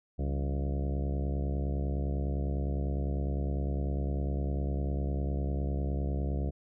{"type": "harmonic tone with a mistuned harmonic", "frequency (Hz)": 69.9, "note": "C#2", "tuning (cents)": 15, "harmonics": [1, 2, 3, 4, 5, 6, 7, 8, 9, 10], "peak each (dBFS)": [-30, -36, -40, -42, -44, -46, -47, -48, -49, -50], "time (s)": [0.18, 6.51], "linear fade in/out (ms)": 20, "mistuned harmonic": 3, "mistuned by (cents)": -110, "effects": []}